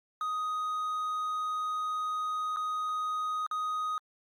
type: tone with dropouts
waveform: triangle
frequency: 1249 Hz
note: D#6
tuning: 6 cents sharp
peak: -28 dBFS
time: 0.21-3.98 s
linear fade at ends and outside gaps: 1 ms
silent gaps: 2.562-2.569 / 3.465-3.512 s
effects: Opus 48 kbps